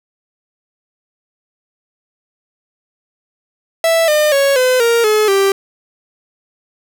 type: tone with pitch steps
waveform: 45% pulse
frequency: 659.3 / 604.6 / 554.4 / 508.4 / 466.2 / 427.5 / 392 Hz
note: E5 / D#5 / C#5 / C5 / A#4 / A4 / G4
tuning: 0 / -50 / 0 / -50 / 0 / -50 / 0 cents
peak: -10 dBFS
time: 3.84-5.52 s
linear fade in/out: 2 ms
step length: 240 ms
effects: none